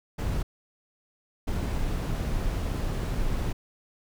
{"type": "noise bursts at uneven times", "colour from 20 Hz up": "brown", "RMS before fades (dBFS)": -28, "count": 2, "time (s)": [[0.18, 0.43], [1.47, 3.53]], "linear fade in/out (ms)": 10, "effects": []}